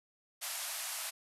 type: band-pass noise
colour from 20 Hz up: white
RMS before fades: -40 dBFS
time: 0.41-1.11 s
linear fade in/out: 20 ms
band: 590 to 13000 Hz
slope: 96 dB/octave
effects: none